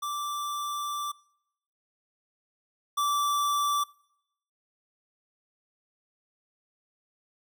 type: tone pair in turn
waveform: square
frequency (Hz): 1171 / 1163.6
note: D6 / D6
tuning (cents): -5 / -16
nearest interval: unison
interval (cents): 11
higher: first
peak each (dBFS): -31 / -25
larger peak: second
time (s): 0.02-1.12 / 2.97-3.84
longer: first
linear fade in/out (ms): 10
effects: noise-tail reverb RT60 0.8 s tail -24 dB re dry